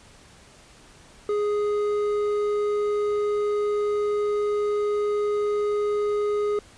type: tone with hard clipping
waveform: triangle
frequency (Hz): 415.3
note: G#4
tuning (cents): 0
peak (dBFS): -23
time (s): 1.29-6.59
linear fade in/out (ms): 2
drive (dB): 10
effects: pink hiss -51 dBFS RMS until 6.77 s + resampled to 22050 Hz